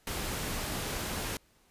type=noise; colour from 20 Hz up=pink; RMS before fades=-35 dBFS; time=0.07-1.37 s; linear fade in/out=2 ms; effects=pink hiss -66 dBFS RMS until 1.7 s + resampled to 32000 Hz